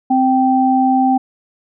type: tone pair together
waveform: sine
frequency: 260.3 / 780 Hz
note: C4 / G5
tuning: -9 / -9 cents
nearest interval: octave + perfect fifth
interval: 1900 cents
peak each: -13 dBFS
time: 0.1-1.18 s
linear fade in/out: 10 ms
effects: none